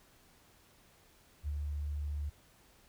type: tone with ADSR envelope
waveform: sine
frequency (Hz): 73.3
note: D2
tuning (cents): -3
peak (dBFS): -32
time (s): 1.43-2.3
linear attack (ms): 47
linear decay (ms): 35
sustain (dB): -2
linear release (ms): 13
effects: pink hiss -64 dBFS RMS until 2.88 s